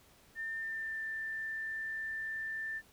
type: tone with pitch glide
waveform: sine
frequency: 1800 to 1778.3 Hz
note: A6 to A6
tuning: +39 to +18 cents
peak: -36 dBFS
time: 0.35-2.82 s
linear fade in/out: 50 ms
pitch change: -21 cents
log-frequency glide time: 0.56-1.03 s
effects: pink hiss -63 dBFS RMS until 2.92 s